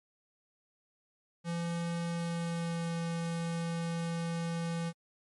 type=tone with pitch glide; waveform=square; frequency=169.8 to 167.75 Hz; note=F3 to E3; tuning=-48 to +31 cents; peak=-33 dBFS; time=1.44-4.93 s; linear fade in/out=50 ms; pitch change=-21 cents; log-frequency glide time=2.08-2.93 s; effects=MP3 48 kbps